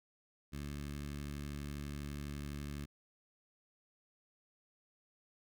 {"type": "tone with notch filter", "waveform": "15% pulse", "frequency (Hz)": 72.1, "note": "D2", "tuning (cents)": -31, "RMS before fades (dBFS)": -43, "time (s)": [0.52, 2.86], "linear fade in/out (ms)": 20, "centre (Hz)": 750, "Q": 0.9, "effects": []}